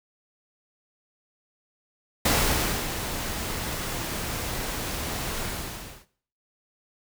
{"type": "noise with ADSR envelope", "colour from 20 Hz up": "pink", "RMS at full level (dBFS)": -21, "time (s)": [2.25, 6.06], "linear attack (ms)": 6, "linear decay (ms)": 620, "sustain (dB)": -10, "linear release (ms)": 620, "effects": ["noise-tail reverb RT60 0.5 s tail -17 dB re dry"]}